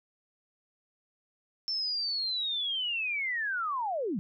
sine linear sweep, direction down, 5380 to 163.8 Hz, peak -29 dBFS, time 1.68-4.19 s, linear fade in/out 0 ms, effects none

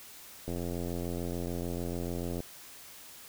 click train, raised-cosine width 2 ms, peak -23 dBFS, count 168, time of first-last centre 0.48-2.404 s, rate 86.8 Hz, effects white hiss -50 dBFS RMS until 3.28 s

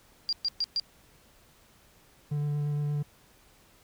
sine tone bursts, 4773 Hz, D8, 27 cents sharp, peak -25 dBFS, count 4, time 0.29-0.798 s, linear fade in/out 0 ms, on 37 ms, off 120 ms
triangle tone with vibrato, 146.83 Hz, D3, in tune, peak -25 dBFS, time 2.31-3.03 s, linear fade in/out 10 ms, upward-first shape square, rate 8.6 Hz, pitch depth 8 cents each way
effects pink hiss -60 dBFS RMS until 3.83 s

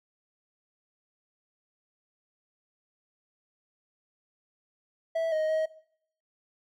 triangle tone with pitch steps, 655 / 625 / 632 Hz, E5 / D#5 / D#5, -11 / +8 / +27 cents, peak -23 dBFS, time 5.15-5.66 s, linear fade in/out 10 ms, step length 170 ms, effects noise-tail reverb RT60 0.6 s tail -18 dB re dry

